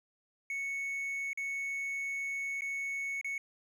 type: tone with dropouts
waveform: triangle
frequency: 2213 Hz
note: C#7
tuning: 3 cents flat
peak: -32 dBFS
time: 0.5-3.38 s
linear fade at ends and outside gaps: 2 ms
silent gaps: 1.332-1.374 / 2.609-2.619 / 3.213-3.245 s
effects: none